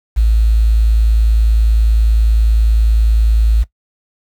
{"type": "tone with quantisation", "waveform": "sine", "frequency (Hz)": 55, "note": "A1", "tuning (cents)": 0, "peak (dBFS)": -8, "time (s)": [0.16, 3.64], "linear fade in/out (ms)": 20, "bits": 6, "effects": ["noise-tail reverb RT60 0.1 s tail -17 dB re dry"]}